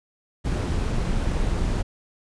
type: noise with amplitude modulation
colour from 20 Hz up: brown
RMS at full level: -22 dBFS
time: 0.44-1.83 s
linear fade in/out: 20 ms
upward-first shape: sine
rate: 201 Hz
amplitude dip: 35%
effects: resampled to 22050 Hz